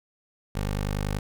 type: tone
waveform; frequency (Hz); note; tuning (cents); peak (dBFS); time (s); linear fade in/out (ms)
15% pulse; 50.3; G1; +45; -20; 0.55-1.19; 5
effects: none